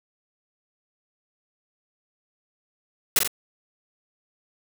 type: noise with echo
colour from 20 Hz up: white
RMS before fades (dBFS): -18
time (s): 3.16-3.19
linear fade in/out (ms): 2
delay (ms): 43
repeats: 2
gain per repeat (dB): -4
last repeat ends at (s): 3.276
effects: none